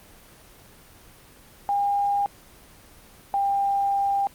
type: tone pair in turn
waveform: sine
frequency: 807 / 796.3 Hz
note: G#5 / G5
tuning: -50 / +27 cents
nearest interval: unison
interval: 23 cents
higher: first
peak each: -20 dBFS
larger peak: neither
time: 1.69-2.26 / 3.34-4.27 s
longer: second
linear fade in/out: 0 ms
effects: pink hiss -50 dBFS RMS until 4.34 s + Opus 24 kbps